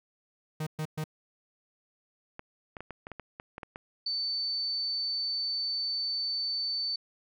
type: tone bursts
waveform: 45% pulse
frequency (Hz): 155.2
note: D#3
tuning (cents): -4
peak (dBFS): -31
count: 3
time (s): 0.6-1.041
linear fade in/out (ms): 5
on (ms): 67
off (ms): 120
type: clicks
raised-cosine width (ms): 0.5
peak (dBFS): -25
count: 11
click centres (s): 2.394 / 2.768 / 2.806 / 2.907 / 3.069 / 3.117 / 3.197 / 3.399 / 3.581 / 3.632 / 3.759
type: tone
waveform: sine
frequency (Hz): 4530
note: C#8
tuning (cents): +37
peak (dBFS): -29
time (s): 4.06-6.96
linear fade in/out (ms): 5
effects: none